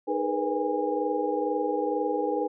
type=tone cluster; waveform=sine; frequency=308.1 / 416.7 / 478.9 / 501 / 818 Hz; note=D#4 / G#4 / A#4 / B4 / G#5; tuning=-17 / +6 / +47 / +25 / -26 cents; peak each=-31 dBFS; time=0.07-2.48 s; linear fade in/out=20 ms; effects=none